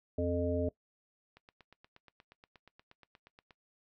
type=harmonic tone; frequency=87.31 Hz; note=F2; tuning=in tune; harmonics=1 / 3 / 5 / 7; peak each=-35 / -35 / -35 / -35 dBFS; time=0.18-0.69 s; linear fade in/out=5 ms
type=click train; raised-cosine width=0.3 ms; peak=-39 dBFS; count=19; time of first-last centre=1.37-3.508 s; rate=8.42 Hz
effects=noise-tail reverb RT60 0.1 s tail -19 dB re dry

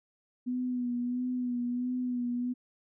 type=tone with vibrato; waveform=sine; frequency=246.9 Hz; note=B3; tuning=in tune; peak=-29 dBFS; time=0.46-2.54 s; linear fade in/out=20 ms; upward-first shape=sine; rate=1.5 Hz; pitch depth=33 cents each way; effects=none

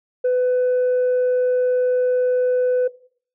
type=tone; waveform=sine; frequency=501 Hz; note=B4; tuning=25 cents sharp; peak=-13 dBFS; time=0.24-2.88 s; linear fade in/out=10 ms; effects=noise-tail reverb RT60 0.5 s tail -19 dB re dry + tanh soft clip ceiling -14 dBFS

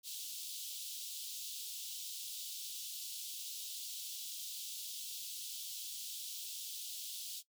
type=high-pass noise; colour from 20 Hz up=pink; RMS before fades=-45 dBFS; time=0.03-7.43 s; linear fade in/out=50 ms; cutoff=3100 Hz; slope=48 dB/octave; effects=noise-tail reverb RT60 0.1 s tail -17 dB re dry

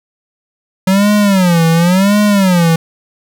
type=tone with vibrato; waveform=square; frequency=185 Hz; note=F#3; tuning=in tune; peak=-8 dBFS; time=0.87-2.76 s; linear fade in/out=5 ms; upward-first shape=sine; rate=0.93 Hz; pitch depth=210 cents each way; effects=none

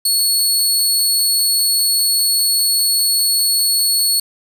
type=tone; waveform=20% pulse; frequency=4385 Hz; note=C#8; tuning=20 cents flat; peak=-7 dBFS; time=0.05-4.2 s; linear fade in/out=5 ms; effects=7-bit

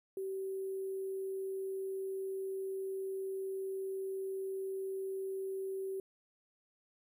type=tone with sample-and-hold; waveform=sine; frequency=384.7 Hz; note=G4; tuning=33 cents flat; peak=-36 dBFS; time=0.17-6 s; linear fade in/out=2 ms; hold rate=11025 Hz; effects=none

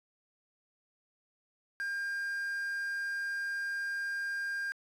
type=tone with quantisation; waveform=triangle; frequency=1604 Hz; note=G6; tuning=39 cents sharp; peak=-31 dBFS; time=1.8-4.72 s; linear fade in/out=0 ms; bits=9; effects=resampled to 32000 Hz

